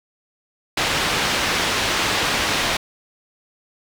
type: low-pass noise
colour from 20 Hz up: white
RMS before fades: -21 dBFS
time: 0.77-2.77 s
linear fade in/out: 5 ms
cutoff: 3600 Hz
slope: 12 dB/octave
effects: none